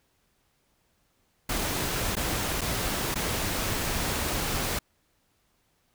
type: noise with dropouts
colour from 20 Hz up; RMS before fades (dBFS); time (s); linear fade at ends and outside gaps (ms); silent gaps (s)
pink; -29; 1.49-4.79; 5; 2.155-2.166 / 2.61-2.615 / 3.144-3.156
effects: pink hiss -70 dBFS RMS until 5.94 s